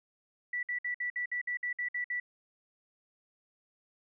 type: tone bursts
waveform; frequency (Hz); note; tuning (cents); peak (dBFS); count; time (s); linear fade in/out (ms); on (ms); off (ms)
sine; 1960; B6; -14; -31; 11; 0.53-2.2; 5; 100; 57
effects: none

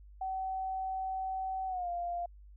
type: tone with pitch glide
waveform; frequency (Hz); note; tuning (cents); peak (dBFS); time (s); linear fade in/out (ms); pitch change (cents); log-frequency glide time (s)
sine; 760 to 696.9; F#5 to F5; +46 to -4; -33; 0.21-2.26; 5; -150; 1.67-1.89
effects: added 50 Hz sine -51 dBFS peak until 2.56 s

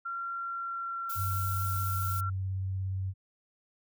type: tone with pitch glide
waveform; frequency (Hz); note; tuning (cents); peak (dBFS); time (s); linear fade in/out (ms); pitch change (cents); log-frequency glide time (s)
sine; 1373 to 1360.4; F6 to F6; -30 to -46; -33; 0.05-2.3; 10; -16; 0.35-1.21
type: noise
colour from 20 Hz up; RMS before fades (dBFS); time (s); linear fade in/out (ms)
violet; -39; 1.09-2.21; 10
type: tone with vibrato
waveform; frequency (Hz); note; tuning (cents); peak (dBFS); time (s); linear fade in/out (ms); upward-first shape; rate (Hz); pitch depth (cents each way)
sine; 95; F#2; +46; -30; 1.15-3.14; 50; square; 17; 10
effects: none

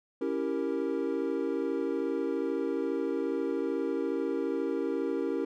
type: chord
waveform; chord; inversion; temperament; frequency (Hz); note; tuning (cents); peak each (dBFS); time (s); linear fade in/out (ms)
triangle; C# diminished seventh; none; equal; 277.2 / 329.6 / 392 / 466.2; C#4 / E4 / G4 / Bb4; 0 / 0 / 0 / 0; -32; 0.21-5.45; 5
effects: none

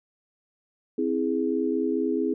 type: chord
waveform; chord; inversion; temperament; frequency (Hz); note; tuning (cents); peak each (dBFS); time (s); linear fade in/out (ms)
sine; C augmented; none; equal with one note detuned; 261.6 / 326.2 / 415.3; C4 / E4 / G#4; 0 / -18 / 0; -27; 0.98-2.34; 5
effects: none

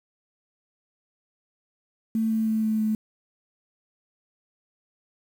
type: tone with pitch steps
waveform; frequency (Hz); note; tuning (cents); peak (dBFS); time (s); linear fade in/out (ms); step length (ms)
sine; 222.6 / 221.1 / 219.5 / 218 / 216.5; A3 / A3 / A3 / A3 / A3; +20 / +9 / -4 / -16 / -28; -21; 2.15-2.95; 2; 160
effects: 8-bit

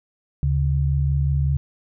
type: tone pair together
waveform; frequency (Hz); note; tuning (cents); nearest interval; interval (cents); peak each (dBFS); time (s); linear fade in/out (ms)
sine; 74 / 139.37; D2 / C#3; +14 / +10; major seventh; 1096; -20; 0.43-1.57; 0
effects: none

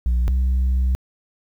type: tone pair in turn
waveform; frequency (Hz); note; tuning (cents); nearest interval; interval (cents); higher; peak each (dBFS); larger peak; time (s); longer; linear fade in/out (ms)
sine; 60.6 / 63.8; B1 / C2; -32 / -43; minor second; 89; second; -13; neither; 0.06-0.28 / 0.28-0.95; second; 0
effects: tanh soft clip ceiling -15 dBFS + 9-bit

